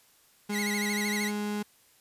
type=tone with pitch glide; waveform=35% pulse; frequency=206.4 to 208 Hz; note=G#3 to G#3; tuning=-10 to +3 cents; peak=-28 dBFS; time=0.49-1.63 s; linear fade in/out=10 ms; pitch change=+13 cents; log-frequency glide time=0.79-1.18 s
type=tone with vibrato; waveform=sawtooth; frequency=2049 Hz; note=C7; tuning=37 cents flat; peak=-27 dBFS; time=0.51-1.32 s; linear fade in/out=50 ms; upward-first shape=sine; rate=13 Hz; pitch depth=120 cents each way
effects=white hiss -62 dBFS RMS until 2 s + resampled to 32000 Hz

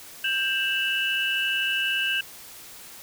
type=tone cluster; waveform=sine; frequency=1580 / 2663 / 2928 Hz; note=G6 / E7 / F#7; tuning=+13 / +17 / -19 cents; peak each=-27 dBFS; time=0.24-2.21 s; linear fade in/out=5 ms; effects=white hiss -44 dBFS RMS until 3.02 s

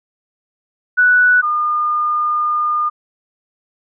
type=tone pair in turn; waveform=sine; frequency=1480 / 1213.7 Hz; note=F#6 / D#6; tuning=0 / -43 cents; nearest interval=minor third; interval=343 cents; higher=first; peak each=-8 / -14 dBFS; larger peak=first; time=0.97-1.42 / 1.42-2.9 s; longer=second; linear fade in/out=20 ms; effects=none

